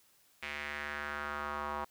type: tone with band-pass filter sweep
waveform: square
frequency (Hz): 73.42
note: D2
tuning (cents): 0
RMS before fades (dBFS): -39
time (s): 0.42-1.85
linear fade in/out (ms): 10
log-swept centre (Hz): 2300 to 1000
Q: 2.9
effects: white hiss -67 dBFS RMS until 1.9 s